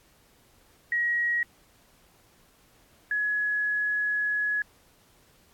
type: tone pair in turn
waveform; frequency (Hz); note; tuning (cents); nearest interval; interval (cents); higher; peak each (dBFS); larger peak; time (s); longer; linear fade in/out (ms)
sine; 1900 / 1687.3; A#6 / G#6; +33 / +27; major second; 206; first; -23 / -24; first; 0.92-1.43 / 3.11-4.62; second; 2
effects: pink hiss -61 dBFS RMS until 5.53 s + AAC 64 kbps